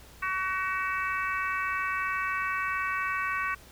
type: harmonic tone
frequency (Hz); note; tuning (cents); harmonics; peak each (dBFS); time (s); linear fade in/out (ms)
377; F#4; +32; 3 / 4 / 5 / 6 / 7; -31 / -33 / -35 / -37 / -38; 0.22-3.55; 10
effects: added 60 Hz sine -53 dBFS peak until 3.71 s + pink hiss -53 dBFS RMS until 3.71 s